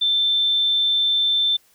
sine tone, 3550 Hz, A7, 15 cents sharp, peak -16 dBFS, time 0.01-1.57 s, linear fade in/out 10 ms, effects white hiss -58 dBFS RMS until 1.74 s

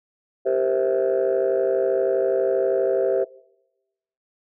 sine chord, C dominant seventh, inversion second, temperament just, 392.4 / 470.9 / 523.3 / 654.1 Hz, G4 / Bb4 / C5 / E5, +2 / +18 / 0 / -14 cents, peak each -21 / -26 / -21 / -24 dBFS, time 0.45-3.25 s, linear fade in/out 20 ms, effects noise-tail reverb RT60 1.0 s tail -23 dB re dry + tanh soft clip ceiling -12 dBFS

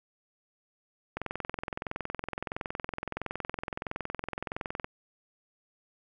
click train, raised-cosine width 0.5 ms, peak -18 dBFS, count 80, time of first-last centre 1.17-4.844 s, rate 21.5 Hz, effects none

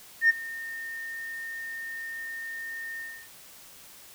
sine tone with ADSR envelope, 1827 Hz, A#6, 35 cents flat, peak -13 dBFS, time 0.21-3.29 s, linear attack 84 ms, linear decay 20 ms, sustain -21 dB, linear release 300 ms, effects tanh soft clip ceiling -13 dBFS + white hiss -50 dBFS RMS until 4.14 s

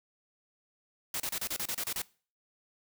white noise bursts, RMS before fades -34 dBFS, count 10, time 1.14-2.019 s, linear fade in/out 2 ms, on 60 ms, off 31 ms, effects noise-tail reverb RT60 0.4 s tail -22 dB re dry

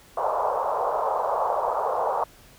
white band-pass noise, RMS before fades -25 dBFS, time 0.17-2.24 s, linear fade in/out 5 ms, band 470 to 1100 Hz, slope 48 dB/octave, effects pink hiss -52 dBFS RMS until 2.58 s

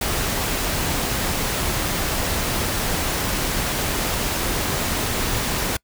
pink noise, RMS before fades -23 dBFS, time 0.01-5.77 s, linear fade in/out 5 ms, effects noise-tail reverb RT60 0.1 s tail -26 dB re dry

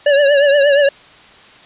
square tone with vibrato, 569 Hz, C#5, 45 cents sharp, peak -9 dBFS, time 0.06-0.89 s, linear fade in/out 5 ms, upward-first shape triangle, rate 8.5 Hz, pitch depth 74 cents each way, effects white hiss -42 dBFS RMS until 1.65 s + resampled to 8000 Hz

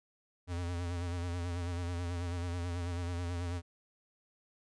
square tone with vibrato, 87.31 Hz, F2, in tune, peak -35 dBFS, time 0.47-3.62 s, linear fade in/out 50 ms, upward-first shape sine, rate 9.2 Hz, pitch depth 48 cents each way, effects resampled to 22050 Hz

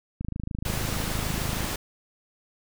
click train, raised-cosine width 5 ms, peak -19 dBFS, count 39, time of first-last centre 0.21-1.644 s, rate 26.5 Hz
pink noise, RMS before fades -31 dBFS, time 0.65-1.76 s, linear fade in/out 5 ms
effects none

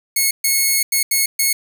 5% pulse tone bursts at uneven times, 2187 Hz, C#7, 24 cents flat, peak -4 dBFS, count 5, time 0.16-0.31 / 0.44-0.83 / 0.92-1.03 / 1.11-1.26 / 1.39-1.53 s, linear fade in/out 5 ms, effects none

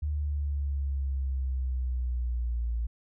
sine exponential sweep, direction down, 75 to 57.1 Hz, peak -27 dBFS, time 0.02-2.87 s, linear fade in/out 10 ms, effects none

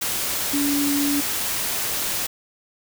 sine tone in noise, 285.4 Hz, D4, 49 cents flat, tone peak -20 dBFS, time 0.53-1.21 s, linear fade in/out 10 ms, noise white, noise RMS -25 dBFS, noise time 0.01-2.27 s, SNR +2 dB, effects none

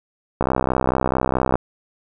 click train, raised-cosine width 1 ms, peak -4 dBFS, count 75, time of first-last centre 0.41-1.556 s, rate 64.6 Hz, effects none

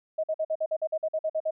sine tone bursts, 631 Hz, D#5, 24 cents sharp, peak -24 dBFS, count 13, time 0.18-1.509 s, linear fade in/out 10 ms, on 57 ms, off 49 ms, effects none

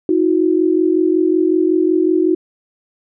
sine tone pair together, 319 / 364.4 Hz, D#4 / F#4, +43 / -26 cents, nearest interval major second, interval 231 cents, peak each -14 dBFS, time 0.09-2.35 s, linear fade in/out 2 ms, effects none

